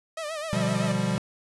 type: tone with vibrato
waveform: sawtooth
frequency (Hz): 622.3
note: D#5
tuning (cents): 0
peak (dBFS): -27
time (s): 0.17-0.92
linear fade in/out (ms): 5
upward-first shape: sine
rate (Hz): 7.8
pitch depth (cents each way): 93
type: chord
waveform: square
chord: G dominant seventh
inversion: first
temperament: equal with one note detuned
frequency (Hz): 123.47 / 148.8 / 174.61 / 196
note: B2 / D3 / F3 / G3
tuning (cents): 0 / +23 / 0 / 0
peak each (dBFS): -31 / -34 / -30 / -28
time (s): 0.53-1.18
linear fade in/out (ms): 0
effects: resampled to 24000 Hz + 9-bit